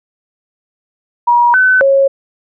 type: tone with pitch steps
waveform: sine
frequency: 957 / 1513 / 547 Hz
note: A#5 / F#6 / C#5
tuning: +45 / +38 / -23 cents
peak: -6 dBFS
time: 1.27-2.08 s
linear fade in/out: 10 ms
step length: 270 ms
effects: none